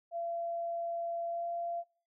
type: tone with pitch glide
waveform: sine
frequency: 680 to 685.9 Hz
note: F5 to F5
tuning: -46 to -31 cents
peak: -34 dBFS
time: 0.11-1.84 s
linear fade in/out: 50 ms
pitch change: +15 cents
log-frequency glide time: 1.27-1.47 s
effects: noise-tail reverb RT60 0.4 s tail -19 dB re dry